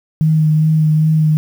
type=tone with vibrato; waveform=sine; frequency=155.8 Hz; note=D#3; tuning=3 cents sharp; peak=-9 dBFS; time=0.21-1.37 s; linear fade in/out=0 ms; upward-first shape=sine; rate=2.5 Hz; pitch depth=19 cents each way; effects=7-bit